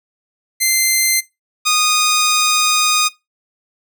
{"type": "tone pair in turn", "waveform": "10% pulse", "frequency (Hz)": [2079, 1236.2], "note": ["C7", "D#6"], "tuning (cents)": [-12, -12], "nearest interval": "major sixth", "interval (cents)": 900, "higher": "first", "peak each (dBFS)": -4, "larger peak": "neither", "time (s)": [[0.6, 1.21], [1.65, 3.09]], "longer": "second", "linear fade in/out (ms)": 20, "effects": ["noise-tail reverb RT60 0.2 s tail -19 dB re dry"]}